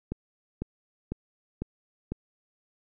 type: click train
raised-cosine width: 3 ms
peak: -18 dBFS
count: 5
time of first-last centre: 0.12-2.12 s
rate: 2 Hz
effects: none